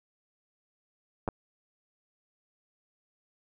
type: clicks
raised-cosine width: 1 ms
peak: -17 dBFS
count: 2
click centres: 1.278 / 1.287 s
effects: none